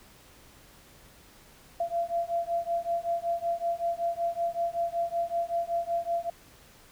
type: beating tone pair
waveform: sine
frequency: 680 / 685.3 Hz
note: F5 / F5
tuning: -46 / -33 cents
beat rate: 5.3 Hz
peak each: -30 dBFS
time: 1.8-6.3 s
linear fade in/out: 5 ms
effects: pink hiss -55 dBFS RMS until 6.91 s